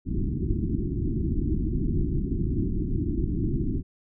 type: low-pass noise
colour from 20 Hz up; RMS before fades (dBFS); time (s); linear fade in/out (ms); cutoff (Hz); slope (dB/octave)
pink; -26; 0.05-3.83; 50; 370; 96
effects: none